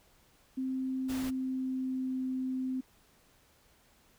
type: tone with pitch glide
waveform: sine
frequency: 261.4 to 259 Hz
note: C4 to C4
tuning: -1 to -17 cents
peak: -31 dBFS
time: 0.57-2.81 s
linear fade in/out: 10 ms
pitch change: -16 cents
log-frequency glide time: 0.98-2.25 s
type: noise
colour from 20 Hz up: pink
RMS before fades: -43 dBFS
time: 1.08-1.31 s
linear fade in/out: 20 ms
effects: pink hiss -65 dBFS RMS until 4.18 s